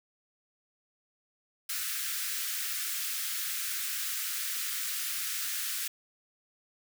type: high-pass noise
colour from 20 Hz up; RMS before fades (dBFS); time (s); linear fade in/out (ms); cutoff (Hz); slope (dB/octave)
white; -34; 1.69-5.88; 5; 1300; 48
effects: none